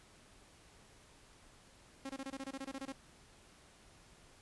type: tone bursts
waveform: sawtooth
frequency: 270 Hz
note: C#4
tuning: 45 cents flat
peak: -37 dBFS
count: 13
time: 2.05-2.923 s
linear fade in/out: 5 ms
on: 45 ms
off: 24 ms
effects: pink hiss -62 dBFS RMS until 4.41 s + resampled to 24000 Hz